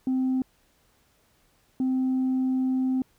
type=tone pair in turn; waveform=sine; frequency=259.5 / 259.5 Hz; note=C4 / C4; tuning=-14 / -14 cents; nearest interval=unison; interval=0 cents; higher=neither; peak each=-20 dBFS; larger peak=neither; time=0.07-0.42 / 1.8-3.02 s; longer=second; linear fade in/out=2 ms; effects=tanh soft clip ceiling -20 dBFS + pink hiss -65 dBFS RMS until 3.18 s